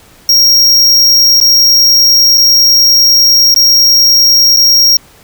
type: tone with dropouts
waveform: square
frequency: 5590 Hz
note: F8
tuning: 1 cent sharp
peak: -4 dBFS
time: 0.29-4.97 s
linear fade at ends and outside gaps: 2 ms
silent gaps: 1.402-1.412 / 2.375-2.378 / 3.543-3.561 / 4.564-4.57 s
effects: pink hiss -41 dBFS RMS until 5.23 s